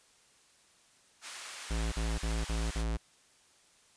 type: high-pass noise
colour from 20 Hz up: pink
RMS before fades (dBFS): -44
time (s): 1.21-2.85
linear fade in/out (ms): 50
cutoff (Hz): 1200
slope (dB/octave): 12
type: tone bursts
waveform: square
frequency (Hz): 55.7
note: A1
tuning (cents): +22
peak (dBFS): -31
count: 5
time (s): 1.7-2.972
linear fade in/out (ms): 10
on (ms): 220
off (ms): 43
effects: white hiss -64 dBFS RMS until 3.96 s + resampled to 22050 Hz